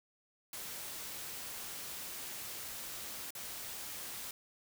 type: noise with dropouts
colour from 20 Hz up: white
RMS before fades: -44 dBFS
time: 0.53-4.31 s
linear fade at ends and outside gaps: 2 ms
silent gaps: 3.306-3.351 s
effects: none